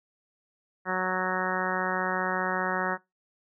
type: harmonic tone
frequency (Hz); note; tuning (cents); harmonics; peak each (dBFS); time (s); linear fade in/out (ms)
185; F#3; 0; 1 / 2 / 3 / 4 / 5 / 6 / 7 / 8 / 9 / 10; -35 / -35 / -35 / -35 / -35 / -35 / -35 / -35 / -35 / -35; 0.85-2.98; 50
effects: noise-tail reverb RT60 0.2 s tail -21 dB re dry